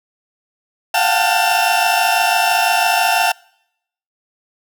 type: tone cluster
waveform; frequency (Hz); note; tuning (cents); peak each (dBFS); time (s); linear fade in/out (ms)
35% pulse; 699 / 725 / 779 / 887 / 2699; F5 / F#5 / G5 / A5 / E7; +1 / -35 / -11 / +14 / +40; -18; 0.94-3.32; 5
effects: noise-tail reverb RT60 0.8 s tail -26 dB re dry